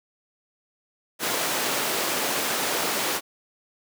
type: high-pass noise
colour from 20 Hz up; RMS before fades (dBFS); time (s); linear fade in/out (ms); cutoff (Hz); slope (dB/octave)
pink; -26; 1.19-3.21; 50; 350; 12
effects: none